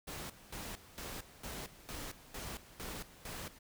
pink noise with tremolo, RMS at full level -44 dBFS, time 0.07-3.59 s, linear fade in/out 10 ms, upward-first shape square, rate 2.2 Hz, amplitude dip 80%, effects none

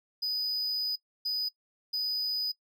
triangle tone bursts at uneven times, 4978 Hz, D#8, in tune, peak -27 dBFS, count 3, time 0.22-0.96 / 1.25-1.49 / 1.93-2.52 s, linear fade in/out 10 ms, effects noise-tail reverb RT60 0.1 s tail -23 dB re dry

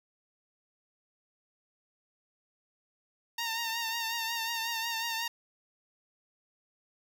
10% pulse tone with vibrato, 917 Hz, A#5, 29 cents flat, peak -23 dBFS, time 3.38-5.28 s, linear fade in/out 5 ms, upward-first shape triangle, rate 5.5 Hz, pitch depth 49 cents each way, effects none

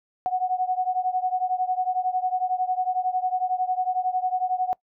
sine beating tone pair, 734 / 745 Hz, F#5 / F#5, -14 / +12 cents, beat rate 11 Hz, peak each -24 / -26 dBFS, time 0.26-4.73 s, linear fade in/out 0 ms, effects noise-tail reverb RT60 0.1 s tail -23 dB re dry

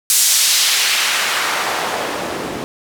white noise with band-pass filter sweep, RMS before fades -17 dBFS, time 0.1-2.64 s, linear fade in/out 0 ms, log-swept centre 8000 to 260 Hz, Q 0.85, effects none

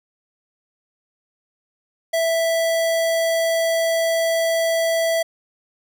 square tone, 659.3 Hz, E5, in tune, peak -18 dBFS, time 2.13-5.23 s, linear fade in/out 10 ms, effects none

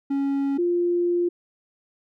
triangle / sine tone pair in turn, 277.2 / 349.3 Hz, C#4 / F4, 0 / 0 cents, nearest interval major third, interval 400 cents, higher second, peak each -19 dBFS, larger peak neither, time 0.1-0.58 / 0.58-1.29 s, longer second, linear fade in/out 10 ms, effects none

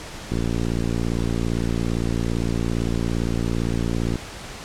click train, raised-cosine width 3 ms, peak -11 dBFS, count 222, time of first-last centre 0.32-4.157 s, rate 57.6 Hz, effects pink hiss -36 dBFS RMS until 4.64 s + low-pass 8000 Hz 12 dB/octave

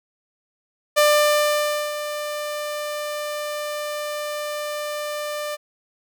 sawtooth tone with ADSR envelope, 595 Hz, D5, 22 cents sharp, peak -9 dBFS, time 0.96-5.57 s, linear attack 21 ms, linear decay 940 ms, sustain -13 dB, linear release 29 ms, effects none

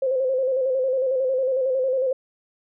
sine tone with vibrato, 522 Hz, C5, 4 cents flat, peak -19 dBFS, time 0.02-2.13 s, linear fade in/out 5 ms, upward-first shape square, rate 11 Hz, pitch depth 46 cents each way, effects none

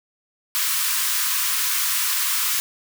white high-pass noise, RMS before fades -22 dBFS, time 0.55-2.6 s, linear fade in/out 0 ms, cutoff 960 Hz, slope 96 dB/octave, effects none

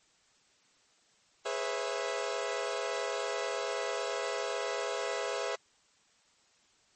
sawtooth chord, C# minor seventh, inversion second, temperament equal with one note detuned, 415.3 / 493.9 / 543 / 659.3 Hz, G#4 / B4 / C#5 / E5, 0 / 0 / -36 / 0 cents, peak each -34 dBFS, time 1.45-5.56 s, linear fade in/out 10 ms, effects white hiss -67 dBFS RMS until 6.95 s + MP3 32 kbps

